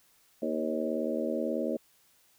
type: harmonic tone with a mistuned harmonic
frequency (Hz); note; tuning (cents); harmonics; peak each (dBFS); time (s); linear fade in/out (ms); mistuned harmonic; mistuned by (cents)
78.4; D#2; +14; 3 / 4 / 5 / 6 / 7 / 8; -34 / -35 / -37 / -39 / -34 / -37; 0.42-1.77; 5; 6; +29
effects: white hiss -65 dBFS RMS until 2.38 s